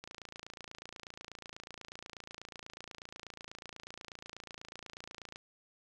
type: click train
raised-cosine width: 0.2 ms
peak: -28 dBFS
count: 151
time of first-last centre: 0.04-5.359 s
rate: 28.2 Hz
effects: none